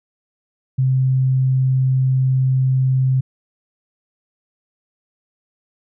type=tone; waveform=sine; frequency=130.81 Hz; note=C3; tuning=in tune; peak=-13 dBFS; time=0.78-3.21 s; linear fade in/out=10 ms; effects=none